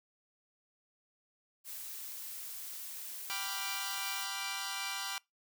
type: noise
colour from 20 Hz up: blue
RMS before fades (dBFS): -44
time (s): 1.64-4.28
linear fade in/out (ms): 50
type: chord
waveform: 10% pulse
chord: G dominant seventh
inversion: none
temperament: equal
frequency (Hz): 784 / 987.8 / 1174.7 / 1396.9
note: G5 / B5 / D6 / F6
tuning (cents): 0 / 0 / 0 / 0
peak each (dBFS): -34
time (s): 3.3-5.18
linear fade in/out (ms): 0
effects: noise-tail reverb RT60 0.2 s tail -25 dB re dry